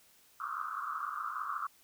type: band-pass noise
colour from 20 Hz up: pink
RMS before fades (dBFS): -38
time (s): 0.4-1.67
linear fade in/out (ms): 5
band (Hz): 1100 to 1400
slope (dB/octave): 96
effects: white hiss -64 dBFS RMS until 1.83 s